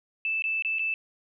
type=tone with dropouts; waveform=sine; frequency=2637 Hz; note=E7; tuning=in tune; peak=-25 dBFS; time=0.25-0.94 s; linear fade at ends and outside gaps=1 ms; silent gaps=0.422-0.44 / 0.623-0.648 / 0.786-0.793 s; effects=none